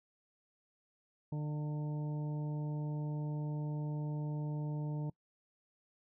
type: harmonic tone with a mistuned harmonic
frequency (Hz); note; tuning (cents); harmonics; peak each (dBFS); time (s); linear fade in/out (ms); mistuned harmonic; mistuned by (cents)
150; D3; +37; 1 / 2 / 3 / 4 / 5 / 6; -35 / -45 / -51 / -53 / -60 / -53; 1.32-5.1; 5; 5; -55
effects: noise-tail reverb RT60 0.1 s tail -24 dB re dry